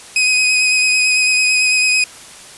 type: tone with vibrato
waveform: sawtooth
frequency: 2513 Hz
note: D#7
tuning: 17 cents sharp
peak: -8 dBFS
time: 0.16-2.04 s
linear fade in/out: 2 ms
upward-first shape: sine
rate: 9 Hz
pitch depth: 18 cents each way
effects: white hiss -37 dBFS RMS until 2.57 s + resampled to 24000 Hz